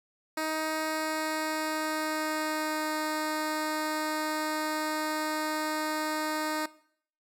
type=tone with pitch glide; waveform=10% pulse; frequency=313.7 to 308.8 Hz; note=D#4 to D#4; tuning=+14 to -13 cents; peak=-21 dBFS; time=0.37-6.66 s; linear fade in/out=5 ms; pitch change=-27 cents; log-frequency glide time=0.81-2.94 s; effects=noise-tail reverb RT60 0.6 s tail -19 dB re dry